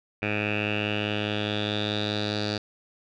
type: tone with low-pass filter sweep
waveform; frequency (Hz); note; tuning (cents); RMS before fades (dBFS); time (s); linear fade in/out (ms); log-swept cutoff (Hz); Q
10% pulse; 104.8; G#2; +16; -28; 0.22-2.58; 5; 2400 to 4400; 7.1
effects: none